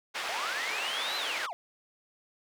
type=band-pass noise; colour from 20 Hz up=white; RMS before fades=-35 dBFS; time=0.14-1.47 s; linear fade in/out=20 ms; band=560 to 3000 Hz; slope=12 dB/octave
type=linear two-way sweep; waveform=triangle; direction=up then down; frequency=622.3 to 4103 to 622.3 Hz; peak=-33 dBFS; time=0.29-1.53 s; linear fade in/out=0 ms; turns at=1.17 s
effects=none